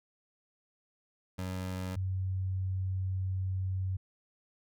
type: tone pair in turn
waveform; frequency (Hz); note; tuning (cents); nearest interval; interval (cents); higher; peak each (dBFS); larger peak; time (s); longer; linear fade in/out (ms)
25% pulse / sine; 92.6 / 94.11; F#2 / F#2; +2 / +30; unison; 28; second; -31 / -30; second; 1.38-1.96 / 1.96-3.97; second; 10
effects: none